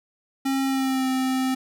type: tone with pitch glide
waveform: square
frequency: 269.6 to 260.7 Hz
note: C#4 to C4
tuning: -48 to -6 cents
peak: -22 dBFS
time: 0.45-1.55 s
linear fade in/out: 10 ms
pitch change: -58 cents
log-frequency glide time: 0.64-1.08 s
effects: none